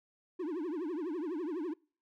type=tone with vibrato; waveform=triangle; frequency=329.6 Hz; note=E4; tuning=in tune; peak=-32 dBFS; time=0.39-1.74 s; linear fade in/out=10 ms; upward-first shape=triangle; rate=12 Hz; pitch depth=270 cents each way; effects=noise-tail reverb RT60 0.4 s tail -25 dB re dry